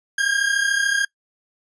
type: tone pair together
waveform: 40% pulse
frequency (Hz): 1600 / 1633.6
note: G6 / G#6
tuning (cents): +35 / -29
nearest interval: unison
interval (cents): 36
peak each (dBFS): -20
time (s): 0.18-1.05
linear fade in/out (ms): 5
effects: noise-tail reverb RT60 0.1 s tail -22 dB re dry + resampled to 22050 Hz